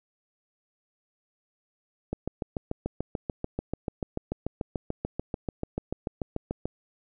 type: click train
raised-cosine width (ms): 2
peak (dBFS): -16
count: 32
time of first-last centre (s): 2.13-6.656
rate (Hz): 6.85
effects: none